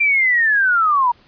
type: linear sweep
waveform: sine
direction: down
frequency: 2381 to 932.3 Hz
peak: -12 dBFS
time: 0-1.12 s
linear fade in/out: 10 ms
effects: pink hiss -52 dBFS RMS until 1.27 s + resampled to 11025 Hz